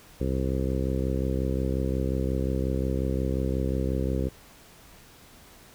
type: harmonic tone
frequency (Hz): 65.6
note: C2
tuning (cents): +5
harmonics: 1 / 2 / 3 / 4 / 5 / 6 / 7 / 8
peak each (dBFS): -28 / -31 / -33 / -34 / -35 / -36 / -36 / -37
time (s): 0.2-4.29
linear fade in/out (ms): 10
effects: pink hiss -52 dBFS RMS until 5.74 s